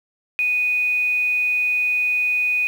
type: tone with quantisation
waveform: sine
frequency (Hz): 2480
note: D#7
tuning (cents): -6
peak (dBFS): -17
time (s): 0.39-2.67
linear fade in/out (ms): 0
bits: 7
effects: none